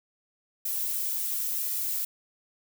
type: noise with flanger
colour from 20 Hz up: violet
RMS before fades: -30 dBFS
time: 0.65-2.05 s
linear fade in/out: 5 ms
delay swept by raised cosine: 1.8 to 3.3 ms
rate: 0.95 Hz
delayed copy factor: -0.7
effects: none